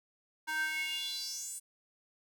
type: tone with high-pass filter sweep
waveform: square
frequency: 311.9 Hz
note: D#4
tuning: 4 cents sharp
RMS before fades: -37 dBFS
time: 0.47-1.6 s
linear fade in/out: 20 ms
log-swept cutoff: 1200 to 9000 Hz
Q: 5.6
effects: none